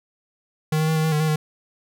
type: tone with pitch steps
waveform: square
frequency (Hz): 155.3 / 156.9 / 159.1 / 156.8 / 159.1 / 151.3 / 157.2 / 153.4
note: D#3 / D#3 / D#3 / D#3 / D#3 / D#3 / D#3 / D#3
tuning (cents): -3 / +15 / +39 / +14 / +39 / -48 / +18 / -24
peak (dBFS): -19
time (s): 0.72-1.36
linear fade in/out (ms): 5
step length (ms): 80
effects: none